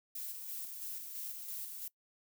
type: noise with tremolo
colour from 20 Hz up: violet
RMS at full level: -42 dBFS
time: 0.15-1.88 s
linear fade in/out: 5 ms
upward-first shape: square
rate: 3 Hz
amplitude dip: 35%
effects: noise-tail reverb RT60 0.1 s tail -22 dB re dry